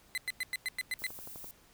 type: tone bursts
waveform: 35% pulse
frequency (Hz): 2029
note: B6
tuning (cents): +46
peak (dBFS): -30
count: 8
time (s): 0.15-1.066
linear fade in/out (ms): 0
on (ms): 27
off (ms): 100
type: noise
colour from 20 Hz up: violet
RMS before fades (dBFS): -47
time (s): 0.99-1.51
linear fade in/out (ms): 0
type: click train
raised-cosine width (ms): 1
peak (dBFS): -34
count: 6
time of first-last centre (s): 1.02-1.444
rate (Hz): 11.8
effects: pink hiss -62 dBFS RMS until 1.73 s